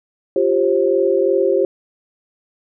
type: chord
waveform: sine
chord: F suspended second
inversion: none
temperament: equal with one note detuned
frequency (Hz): 349.2 / 392 / 533.9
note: F4 / G4 / C5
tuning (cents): 0 / 0 / +35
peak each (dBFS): -19 / -16 / -17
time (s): 0.36-1.65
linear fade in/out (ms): 2
effects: none

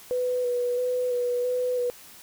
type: tone with vibrato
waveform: sine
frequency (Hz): 493.9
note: B4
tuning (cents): 0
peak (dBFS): -23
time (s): 0.11-1.9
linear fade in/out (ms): 0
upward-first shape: square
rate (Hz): 1.5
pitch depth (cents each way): 17
effects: white hiss -48 dBFS RMS until 2.22 s

